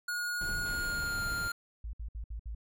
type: tone with pitch glide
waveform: square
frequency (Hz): 1441 to 1400.8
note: F#6 to F6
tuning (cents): -46 to +5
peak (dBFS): -33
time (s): 0.08-1.52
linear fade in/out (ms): 5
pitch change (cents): -49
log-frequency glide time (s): 0.58-1.25
type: noise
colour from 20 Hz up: brown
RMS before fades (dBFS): -40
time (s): 0.41-1.48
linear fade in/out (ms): 0
type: click train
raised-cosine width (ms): 0.3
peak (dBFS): -35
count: 131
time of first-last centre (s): 0.66-1.515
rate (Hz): 152
type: tone bursts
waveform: sine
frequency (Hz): 55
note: A1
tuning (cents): 0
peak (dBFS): -36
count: 5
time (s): 1.84-2.549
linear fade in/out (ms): 5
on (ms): 93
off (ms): 61
effects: none